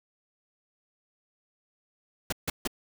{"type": "noise bursts", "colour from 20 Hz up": "pink", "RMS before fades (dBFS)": -29, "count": 3, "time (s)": [2.3, 2.675], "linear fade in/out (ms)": 5, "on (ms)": 25, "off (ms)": 150, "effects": []}